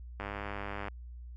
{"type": "click train", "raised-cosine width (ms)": 0.5, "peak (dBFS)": -23, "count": 70, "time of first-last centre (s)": [0.2, 0.883], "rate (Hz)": 101, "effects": ["added 60 Hz sine -43 dBFS peak until 1.36 s"]}